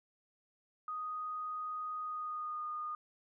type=tone with pitch glide; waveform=sine; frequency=1244.5 to 1225.2 Hz; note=D#6 to D#6; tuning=0 to -27 cents; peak=-37 dBFS; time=0.88-2.95 s; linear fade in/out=2 ms; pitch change=-27 cents; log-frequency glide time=2.01-2.64 s; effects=none